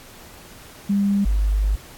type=tone pair in turn; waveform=sine; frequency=200.3 / 50.66 Hz; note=G3 / G#1; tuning=+38 / -42 cents; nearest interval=2 octaves; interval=2380 cents; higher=first; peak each=-16 dBFS; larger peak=neither; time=0.89-1.25 / 1.25-1.76 s; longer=second; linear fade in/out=10 ms; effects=pink hiss -44 dBFS RMS until 1.97 s + AAC 64 kbps